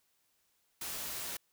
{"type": "noise", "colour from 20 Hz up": "white", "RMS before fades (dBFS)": -40, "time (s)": [0.81, 1.37], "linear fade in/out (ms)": 5, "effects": ["white hiss -75 dBFS RMS until 1.52 s"]}